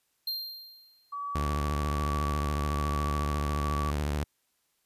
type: tone with exponential decay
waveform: square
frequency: 4186 Hz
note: C8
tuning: in tune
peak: -29 dBFS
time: 0.27-1.15 s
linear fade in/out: 5 ms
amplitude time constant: 190 ms
type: tone with tremolo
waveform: sine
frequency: 1142 Hz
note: D6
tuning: 49 cents flat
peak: -32 dBFS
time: 1.12-3.91 s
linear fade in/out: 10 ms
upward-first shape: sine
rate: 1.2 Hz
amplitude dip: 35%
type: tone with vibrato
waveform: sawtooth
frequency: 73.42 Hz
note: D2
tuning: in tune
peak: -24 dBFS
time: 1.35-4.24 s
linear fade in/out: 5 ms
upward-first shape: sine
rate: 14 Hz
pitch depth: 88 cents each way
effects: white hiss -74 dBFS RMS until 4.85 s + resampled to 32000 Hz